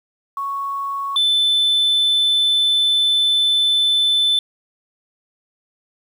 sine tone pair in turn, 1108.7 / 3520 Hz, C#6 / A7, 0 / 0 cents, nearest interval octave + minor sixth, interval 2000 cents, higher second, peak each -21 / -11 dBFS, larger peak second, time 0.37-1.16 / 1.16-4.39 s, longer second, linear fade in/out 2 ms, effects tanh soft clip ceiling -12 dBFS + 8-bit

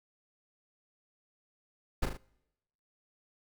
brown noise with echo, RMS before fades -28 dBFS, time 2.02-2.06 s, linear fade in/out 10 ms, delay 38 ms, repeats 3, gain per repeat -5 dB, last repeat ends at 2.174 s, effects noise-tail reverb RT60 0.9 s tail -25 dB re dry

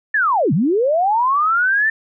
sine linear two-way sweep, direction down then up, 1800 to 130.8 to 1800 Hz, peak -13 dBFS, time 0.14-1.9 s, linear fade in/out 5 ms, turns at 0.53 s, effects none

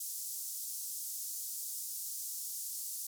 white band-pass noise, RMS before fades -41 dBFS, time 0-3.07 s, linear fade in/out 5 ms, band 5600 to 15000 Hz, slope 24 dB/octave, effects none

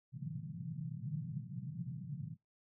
white band-pass noise, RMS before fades -43 dBFS, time 0.12-2.37 s, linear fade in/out 50 ms, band 120 to 170 Hz, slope 48 dB/octave, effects noise-tail reverb RT60 0.2 s tail -26 dB re dry

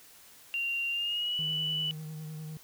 sine tone with pitch glide, 2769 to 2968 Hz, F7 to F#7, -15 to +5 cents, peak -29 dBFS, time 0.54-1.91 s, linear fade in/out 0 ms, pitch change +120 cents, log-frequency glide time 0.9-1.41 s
triangle tone with vibrato, 155.4 Hz, D#3, 2 cents flat, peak -36 dBFS, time 1.39-2.57 s, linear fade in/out 0 ms, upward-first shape sine, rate 10 Hz, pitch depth 28 cents each way
effects white hiss -55 dBFS RMS until 2.63 s

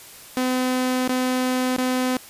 sawtooth tone with dropouts, 254.6 Hz, C4, 47 cents flat, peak -16 dBFS, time 0.37-2.17 s, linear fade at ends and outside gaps 1 ms, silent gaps 1.078-1.093 / 1.764-1.782 s, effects white hiss -43 dBFS RMS until 2.29 s + resampled to 32000 Hz

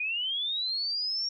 sine linear sweep, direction up, 2426 to 5588 Hz, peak -28 dBFS, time 0-1.29 s, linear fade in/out 5 ms, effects none

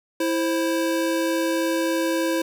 square tone pair together, 329.6 / 528.2 Hz, E4 / C5, 0 / +16 cents, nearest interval minor sixth, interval 816 cents, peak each -23 / -26 dBFS, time 0.2-2.42 s, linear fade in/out 5 ms, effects none

